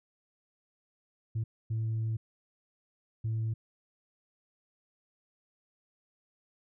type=tone bursts at uneven times; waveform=sine; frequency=111.5 Hz; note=A2; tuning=23 cents sharp; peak=-27 dBFS; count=3; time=1.35-1.44 / 1.7-2.17 / 3.24-3.54 s; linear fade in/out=10 ms; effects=tanh soft clip ceiling -27 dBFS